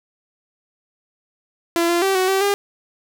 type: tone with pitch steps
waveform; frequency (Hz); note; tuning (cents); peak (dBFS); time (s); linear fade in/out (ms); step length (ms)
sawtooth; 339.1 / 344.5 / 387.2 / 372.6 / 385.7 / 402.8; E4 / F4 / G4 / F#4 / G4 / G4; +49 / -24 / -21 / +12 / -28 / +47; -12; 1.76-2.54; 0; 130
effects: none